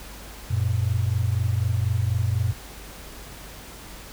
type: tone pair together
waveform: sine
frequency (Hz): 92.5 / 116.54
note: F#2 / A#2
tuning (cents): 0 / 0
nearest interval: major third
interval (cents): 400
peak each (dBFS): -23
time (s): 0.5-2.53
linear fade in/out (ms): 10
effects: added 50 Hz sine -44 dBFS peak until 4.12 s + pink hiss -42 dBFS RMS until 4.12 s